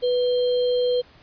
sine tone with sample-and-hold, 493.9 Hz, B4, in tune, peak -18 dBFS, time 0.02-1.02 s, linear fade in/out 20 ms, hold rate 3675 Hz, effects pink hiss -52 dBFS RMS until 1.22 s + resampled to 11025 Hz

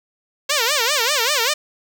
5% pulse tone with vibrato, 523.3 Hz, C5, in tune, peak -5 dBFS, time 0.49-1.54 s, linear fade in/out 10 ms, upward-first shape sine, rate 5.1 Hz, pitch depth 260 cents each way, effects none

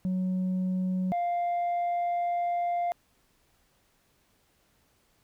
sine tone pair in turn, 185 / 698.5 Hz, F#3 / F5, 0 / 0 cents, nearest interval octave + major seventh, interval 2300 cents, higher second, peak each -23 dBFS, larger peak neither, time 0.05-1.12 / 1.12-2.92 s, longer second, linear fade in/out 0 ms, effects tanh soft clip ceiling -25 dBFS + pink hiss -68 dBFS RMS until 5.23 s

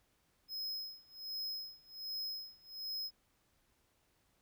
square tone with tremolo, 5120 Hz, D#8, 49 cents sharp, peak -38 dBFS, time 0.48-3.11 s, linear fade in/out 50 ms, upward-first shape sine, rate 1.3 Hz, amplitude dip 95%, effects pink hiss -75 dBFS RMS until 4.41 s

